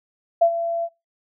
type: tone with ADSR envelope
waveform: sine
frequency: 675 Hz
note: E5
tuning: 41 cents sharp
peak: -10 dBFS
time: 0.41-0.89 s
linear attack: 12 ms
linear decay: 74 ms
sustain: -12 dB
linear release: 52 ms
effects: noise-tail reverb RT60 0.2 s tail -18 dB re dry